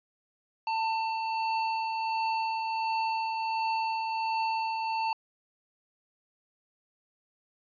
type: tone with tremolo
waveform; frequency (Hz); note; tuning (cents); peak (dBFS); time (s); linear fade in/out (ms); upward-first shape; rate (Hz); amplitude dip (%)
square; 894; A5; +27; -27; 0.67-5.13; 2; triangle; 1.4; 35
effects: resampled to 11025 Hz